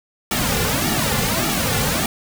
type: noise with flanger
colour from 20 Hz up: pink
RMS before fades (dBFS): -20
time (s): 0.31-2.06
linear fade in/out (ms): 2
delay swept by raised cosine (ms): 1.9 to 3.2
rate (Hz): 1.7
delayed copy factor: -0.9
effects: none